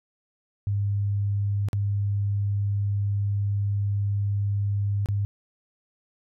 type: tone with dropouts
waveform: sine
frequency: 101.1 Hz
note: G#2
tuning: 46 cents flat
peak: -22 dBFS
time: 0.67-5.25 s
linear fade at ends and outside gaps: 0 ms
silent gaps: 1.686-1.731 / 5.059-5.087 s
effects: none